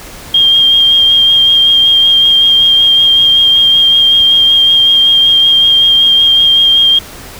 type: tone with vibrato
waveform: sine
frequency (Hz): 3212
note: G7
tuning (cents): +41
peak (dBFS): -4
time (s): 0.34-6.99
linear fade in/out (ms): 5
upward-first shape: sine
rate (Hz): 5.3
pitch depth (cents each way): 17
effects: pink hiss -30 dBFS RMS until 7.39 s